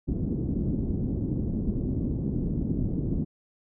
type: low-pass noise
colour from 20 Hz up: white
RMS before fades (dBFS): -28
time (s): 0.07-3.25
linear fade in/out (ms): 20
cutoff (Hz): 280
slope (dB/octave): 24
effects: none